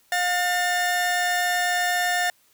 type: tone pair together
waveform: 40% pulse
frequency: 713.5 / 1798 Hz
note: F5 / A6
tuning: +37 / +37 cents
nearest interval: octave + major third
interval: 1600 cents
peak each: -23 dBFS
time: 0.12-2.3 s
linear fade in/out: 2 ms
effects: white hiss -61 dBFS RMS until 2.53 s